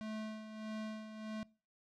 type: tone with tremolo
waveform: square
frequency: 216.9 Hz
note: A3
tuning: 25 cents flat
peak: -40 dBFS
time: 0.01-1.43 s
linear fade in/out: 0 ms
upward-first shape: sine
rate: 1.6 Hz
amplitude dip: 60%
effects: noise-tail reverb RT60 0.4 s tail -24 dB re dry + low-pass 5000 Hz 12 dB/octave